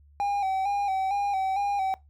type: tone with vibrato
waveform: triangle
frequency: 787 Hz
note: G5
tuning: 7 cents sharp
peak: -22 dBFS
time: 0.2-1.94 s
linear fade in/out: 0 ms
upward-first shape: square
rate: 2.2 Hz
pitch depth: 48 cents each way
effects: noise-tail reverb RT60 0.2 s tail -21 dB re dry + added 72 Hz sine -53 dBFS peak until 2.09 s